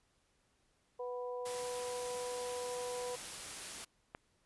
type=harmonic tone; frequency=246.9 Hz; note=B3; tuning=in tune; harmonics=2 / 3 / 4; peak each=-39 / -50 / -47 dBFS; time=0.99-3.16 s; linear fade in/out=10 ms
type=noise; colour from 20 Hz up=white; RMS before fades=-45 dBFS; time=1.45-3.85 s; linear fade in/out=10 ms
type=click; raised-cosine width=0.5 ms; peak=-29 dBFS; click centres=4.149 s
effects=pink hiss -75 dBFS RMS until 4.45 s + resampled to 24000 Hz